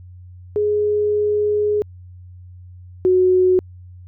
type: tone pair in turn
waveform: sine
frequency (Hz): 417.9 / 368.5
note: G#4 / F#4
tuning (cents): +11 / -7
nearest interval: major second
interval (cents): 218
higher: first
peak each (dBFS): -15 / -11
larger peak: second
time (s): 0.56-1.82 / 3.05-3.59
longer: first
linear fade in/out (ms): 0
effects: added 90 Hz sine -37 dBFS peak until 4.07 s